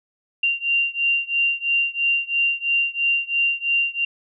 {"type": "beating tone pair", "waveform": "sine", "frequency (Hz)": [2772, 2775], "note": ["F7", "F7"], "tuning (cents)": [-14, -12], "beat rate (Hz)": 3, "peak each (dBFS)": [-21, -22], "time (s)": [0.43, 4.05], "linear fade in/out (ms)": 5, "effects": []}